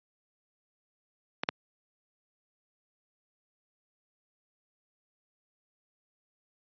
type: clicks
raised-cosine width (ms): 0.3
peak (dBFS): -13 / -8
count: 2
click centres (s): 1.435 / 1.489
effects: high-pass 150 Hz 12 dB/octave + resampled to 11025 Hz